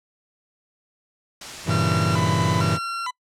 white noise, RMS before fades -34 dBFS, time 1.41-2.77 s, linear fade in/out 5 ms
40% pulse chord, G diminished seventh, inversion none, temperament equal, 98 / 116.54 / 138.59 / 164.81 Hz, G2 / Bb2 / Db3 / Fb3, 0 / 0 / 0 / 0 cents, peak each -24 / -25 / -27 / -22 dBFS, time 1.65-2.79 s, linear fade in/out 50 ms
40% pulse tone with vibrato, 1169 Hz, D6, 8 cents flat, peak -25 dBFS, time 1.7-3.11 s, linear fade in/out 10 ms, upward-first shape square, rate 1.1 Hz, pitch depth 270 cents each way
effects noise-tail reverb RT60 0.1 s tail -26 dB re dry + low-pass 7000 Hz 12 dB/octave

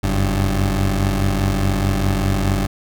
20% pulse tone pair together, 46.24 / 97.3 Hz, F#1 / G2, 0 / -12 cents, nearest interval octave + minor second, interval 1288 cents, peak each -14 dBFS, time 0.03-2.67 s, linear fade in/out 10 ms, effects none

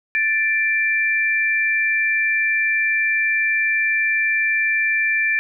sine tone pair together, 1760 / 2356 Hz, A6 / D7, 0 / +5 cents, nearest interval perfect fourth, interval 505 cents, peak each -19 dBFS, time 0.15-5.39 s, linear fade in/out 0 ms, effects none

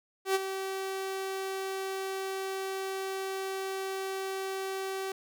sawtooth tone with ADSR envelope, 384.5 Hz, G4, 33 cents flat, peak -19 dBFS, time 0.25-5.12 s, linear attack 100 ms, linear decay 27 ms, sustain -10 dB, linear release 3 ms, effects none

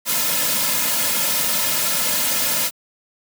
white noise with comb filter, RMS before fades -20 dBFS, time 0.05-2.71 s, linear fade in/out 50 ms, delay 2.6 ms, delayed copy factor -0.9, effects high-pass 150 Hz 12 dB/octave

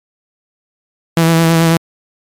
sawtooth tone with vibrato, 164.81 Hz, E3, in tune, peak -4 dBFS, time 1.17-1.77 s, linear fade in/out 2 ms, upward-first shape sine, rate 9.2 Hz, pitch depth 21 cents each way, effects MP3 96 kbps

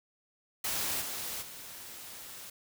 white noise with level steps, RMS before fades -33 / -38 / -46 dBFS, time 0.64-2.5 s, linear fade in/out 5 ms, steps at 1 / 1.41 s, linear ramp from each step 20 ms, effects none

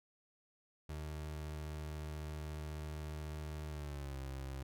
30% pulse tone with pitch glide, 76.2 to 67.11 Hz, D#2 to C2, -36 to +45 cents, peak -39 dBFS, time 0.89-4.63 s, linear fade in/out 5 ms, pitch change -219 cents, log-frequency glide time 3.69-4.2 s, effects none

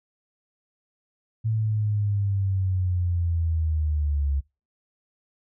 sine linear sweep, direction down, 111.8 to 68.6 Hz, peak -21 dBFS, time 1.44-4.41 s, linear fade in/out 20 ms, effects noise-tail reverb RT60 0.3 s tail -26 dB re dry

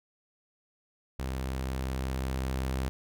sawtooth tone with level ramp, 65.41 Hz, C2, in tune, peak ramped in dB -28 to -25 dBFS, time 1.19-2.89 s, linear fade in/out 0 ms, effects none

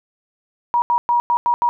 sine tone bursts at uneven times, 956 Hz, A#5, 43 cents sharp, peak -13 dBFS, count 6, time 0.74-0.82 / 0.9-0.98 / 1.09-1.2 / 1.3-1.37 / 1.46-1.54 / 1.62-1.69 s, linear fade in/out 0 ms, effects none

